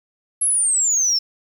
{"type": "exponential sweep", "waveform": "sine", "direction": "down", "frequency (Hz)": [11175, 5290], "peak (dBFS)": -14, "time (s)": [0.41, 1.19], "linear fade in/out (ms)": 10, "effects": ["tanh soft clip ceiling -12 dBFS", "8-bit"]}